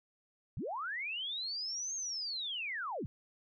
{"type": "linear two-way sweep", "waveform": "sine", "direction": "up then down", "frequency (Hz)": [74.8, 6520, 74.8], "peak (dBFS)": -36, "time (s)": [0.57, 3.06], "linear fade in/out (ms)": 0, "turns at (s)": 1.95, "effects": []}